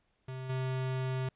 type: tone with level steps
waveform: square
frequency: 130.2 Hz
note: C3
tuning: 8 cents flat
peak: -39 / -32 dBFS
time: 0.28-1.29 s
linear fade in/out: 5 ms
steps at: 0.49 s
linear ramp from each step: 10 ms
effects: pink hiss -75 dBFS RMS until 1.35 s + resampled to 8000 Hz